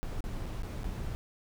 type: noise with dropouts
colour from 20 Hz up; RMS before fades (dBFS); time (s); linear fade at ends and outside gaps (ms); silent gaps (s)
brown; -36; 0.03-1.15; 0; 0.206-0.24 / 0.457-0.462 / 0.622-0.633 / 0.833-0.843
effects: none